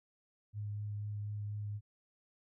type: tone with vibrato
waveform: sine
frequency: 104 Hz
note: G#2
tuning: 3 cents sharp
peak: -37 dBFS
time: 0.53-1.81 s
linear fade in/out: 50 ms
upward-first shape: triangle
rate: 4.1 Hz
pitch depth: 12 cents each way
effects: none